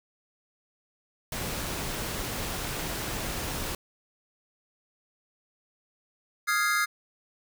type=noise; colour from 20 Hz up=pink; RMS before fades=-33 dBFS; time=1.32-3.75 s; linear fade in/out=2 ms
type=chord; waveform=square; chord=F minor seventh; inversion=third; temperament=equal; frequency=1244.5 / 1396.9 / 1661.2 / 2093 Hz; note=Eb6 / F6 / Ab6 / C7; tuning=0 / 0 / 0 / 0 cents; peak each=-30 dBFS; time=6.47-6.86 s; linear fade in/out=20 ms
effects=none